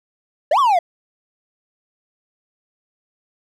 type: exponential two-way sweep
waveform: triangle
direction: up then down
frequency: 544 to 1174.7 to 660 Hz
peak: -10 dBFS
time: 0.51-0.79 s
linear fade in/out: 5 ms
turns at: 0.59 s
effects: none